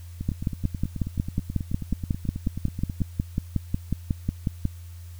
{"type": "two click trains", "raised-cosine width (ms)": 5, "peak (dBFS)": [-18, -11], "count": [27, 25], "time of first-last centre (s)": [[0.21, 3.006], [0.29, 4.654]], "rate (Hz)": [9.3, 5.5], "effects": ["added 86 Hz sine -38 dBFS peak until 5.19 s", "white hiss -55 dBFS RMS until 5.19 s"]}